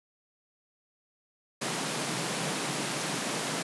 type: high-pass noise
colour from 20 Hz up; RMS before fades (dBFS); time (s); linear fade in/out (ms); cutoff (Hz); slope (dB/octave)
pink; -32; 1.61-3.63; 10; 130; 96
effects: resampled to 24000 Hz